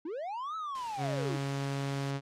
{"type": "linear two-way sweep", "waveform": "triangle", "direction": "up then down", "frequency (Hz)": [289, 1318.5, 289], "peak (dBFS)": -33, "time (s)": [0.05, 1.37], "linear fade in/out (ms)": 5, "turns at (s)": 0.56}
{"type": "noise", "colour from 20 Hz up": "white", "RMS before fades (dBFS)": -46, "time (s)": [0.75, 2.11], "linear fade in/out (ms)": 2}
{"type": "tone", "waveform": "sawtooth", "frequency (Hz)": 138.59, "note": "C#3", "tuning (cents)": 0, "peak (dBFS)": -28, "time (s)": [0.97, 2.21], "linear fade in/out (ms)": 50}
{"effects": ["low-pass 6000 Hz 12 dB/octave"]}